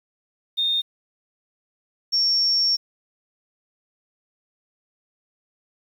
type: tone pair in turn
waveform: sine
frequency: 3662 / 5487 Hz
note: A#7 / F8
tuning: -32 / -31 cents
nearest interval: perfect fifth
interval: 701 cents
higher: second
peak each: -19 / -17 dBFS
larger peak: second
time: 0.57-0.82 / 2.12-2.77 s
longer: second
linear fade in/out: 20 ms
effects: 8-bit